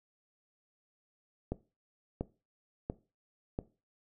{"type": "click train", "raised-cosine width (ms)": 2, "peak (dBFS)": -20, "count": 4, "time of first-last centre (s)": [1.52, 3.589], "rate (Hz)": 1.45, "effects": ["noise-tail reverb RT60 0.3 s tail -18 dB re dry"]}